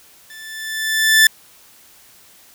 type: tone with level ramp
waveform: sawtooth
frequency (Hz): 1759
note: A6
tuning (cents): -1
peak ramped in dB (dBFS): -33 to -3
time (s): 0.3-1.27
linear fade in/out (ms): 2
effects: white hiss -48 dBFS RMS until 2.54 s